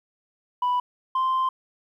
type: tone pair in turn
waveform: sine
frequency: 988 / 1042.9 Hz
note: B5 / C6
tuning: 0 / -6 cents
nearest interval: minor second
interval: 94 cents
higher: second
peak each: -18 dBFS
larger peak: neither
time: 0.62-0.8 / 1.15-1.49 s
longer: second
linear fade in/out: 5 ms
effects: tanh soft clip ceiling -19 dBFS + 10-bit